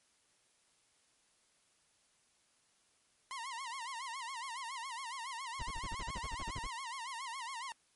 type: tone with vibrato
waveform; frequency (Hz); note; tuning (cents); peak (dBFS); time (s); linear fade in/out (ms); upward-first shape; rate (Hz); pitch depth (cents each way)
sawtooth; 998; B5; +18; -37; 3.31-7.72; 0; sine; 7.2; 170
type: noise bursts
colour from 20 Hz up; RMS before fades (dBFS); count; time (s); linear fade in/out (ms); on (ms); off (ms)
brown; -41; 14; 5.59-6.672; 10; 42; 38
effects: white hiss -72 dBFS RMS until 7.95 s + MP3 48 kbps